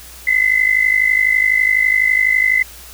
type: tone pair together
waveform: sine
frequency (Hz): 2012 / 2064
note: B6 / C7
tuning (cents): +32 / -24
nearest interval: unison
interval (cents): 44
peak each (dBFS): -14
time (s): 0.27-2.63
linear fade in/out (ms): 5
effects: added 60 Hz sine -41 dBFS peak until 2.93 s + white hiss -38 dBFS RMS until 2.93 s